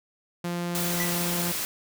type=tone; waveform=sawtooth; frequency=173.9 Hz; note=F3; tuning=7 cents flat; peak=-24 dBFS; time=0.44-1.52 s; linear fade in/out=5 ms
type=noise; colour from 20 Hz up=white; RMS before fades=-30 dBFS; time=0.75-1.65 s; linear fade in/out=0 ms
type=tone with exponential decay; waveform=square; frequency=1975.5 Hz; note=B6; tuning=in tune; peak=-27 dBFS; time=1-1.23 s; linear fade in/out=2 ms; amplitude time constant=48 ms
effects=none